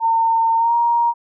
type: tone with pitch glide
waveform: sine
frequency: 909 to 940.5 Hz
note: A#5 to A#5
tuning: -44 to +15 cents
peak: -13 dBFS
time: 0-1.14 s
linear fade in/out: 50 ms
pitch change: +59 cents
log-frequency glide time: 0.56-0.74 s
effects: none